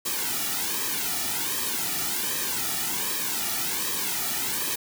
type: noise with flanger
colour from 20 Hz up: white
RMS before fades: -28 dBFS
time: 0.05-4.76 s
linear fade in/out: 10 ms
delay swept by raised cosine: 1.4 to 1.93 ms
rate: 1.3 Hz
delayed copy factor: -0.8
effects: none